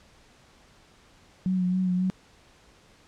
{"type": "tone with vibrato", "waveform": "sine", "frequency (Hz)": 183.5, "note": "F#3", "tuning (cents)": -14, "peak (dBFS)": -22, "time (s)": [1.46, 2.1], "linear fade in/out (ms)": 0, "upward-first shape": "sine", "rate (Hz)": 3.7, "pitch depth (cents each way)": 30, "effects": ["pink hiss -57 dBFS RMS until 3.07 s", "low-pass 7000 Hz 12 dB/octave"]}